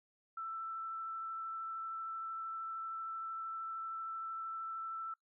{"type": "tone with vibrato", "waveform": "sine", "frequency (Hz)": 1329, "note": "E6", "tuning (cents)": 14, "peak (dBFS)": -39, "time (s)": [0.37, 5.14], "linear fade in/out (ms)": 5, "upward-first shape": "triangle", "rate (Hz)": 13, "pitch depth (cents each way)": 12, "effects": ["noise-tail reverb RT60 0.1 s tail -21 dB re dry"]}